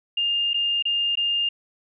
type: tone with dropouts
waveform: sine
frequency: 2814 Hz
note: F7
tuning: 12 cents sharp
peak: -20 dBFS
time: 0.17-1.49 s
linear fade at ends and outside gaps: 5 ms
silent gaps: 0.534-0.542 / 0.825-0.853 / 1.155-1.172 s
effects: none